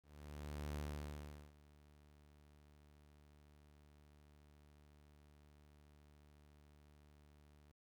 sawtooth tone with ADSR envelope, 73.8 Hz, D2, 9 cents sharp, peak -38 dBFS, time 0.02-7.72 s, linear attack 740 ms, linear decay 760 ms, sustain -22 dB, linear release 10 ms, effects 13-bit

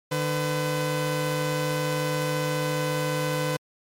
sawtooth tone pair together, 150 / 504.5 Hz, D3 / B4, +37 / +37 cents, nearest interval octave + major sixth, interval 2100 cents, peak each -23 dBFS, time 0.11-3.57 s, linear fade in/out 10 ms, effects MP3 64 kbps

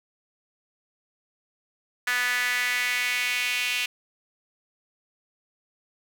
sawtooth tone with high-pass filter sweep, 246.9 Hz, B3, in tune, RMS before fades -26 dBFS, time 2.07-3.86 s, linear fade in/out 5 ms, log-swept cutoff 1700 to 2600 Hz, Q 3.9, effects none

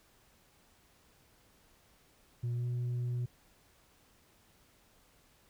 sine tone with pitch glide, 120 to 122.24 Hz, B2 to B2, -49 to -17 cents, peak -29 dBFS, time 2.43-3.26 s, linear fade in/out 10 ms, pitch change +32 cents, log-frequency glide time 2.53-2.66 s, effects tanh soft clip ceiling -31 dBFS + pink hiss -66 dBFS RMS until 5.49 s

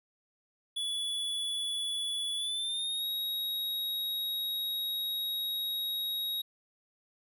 square tone with pitch glide, 3417 to 3791 Hz, G#7 to A#7, +49 to +28 cents, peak -32 dBFS, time 0.76-6.42 s, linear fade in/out 10 ms, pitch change +179 cents, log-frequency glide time 2.36-3.06 s, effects none

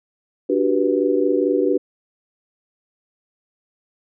sine chord, G major seventh, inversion second, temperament just, 294 / 367.5 / 392 / 490 Hz, D4 / F#4 / G4 / B4, +2 / -12 / 0 / -14 cents, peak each -21 dBFS, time 0.49-1.78 s, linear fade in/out 10 ms, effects none

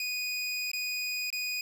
25% pulse tone with dropouts, 2480 Hz, D#7, 6 cents flat, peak -27 dBFS, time 0-1.61 s, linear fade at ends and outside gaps 2 ms, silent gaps 0.716-0.733 / 1.303-1.327 s, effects none

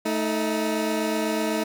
20% pulse tone pair together, 220 / 316 Hz, A3 / D#4, 0 / +27 cents, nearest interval tritone, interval 627 cents, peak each -21 dBFS, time 0.05-1.64 s, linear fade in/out 10 ms, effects none

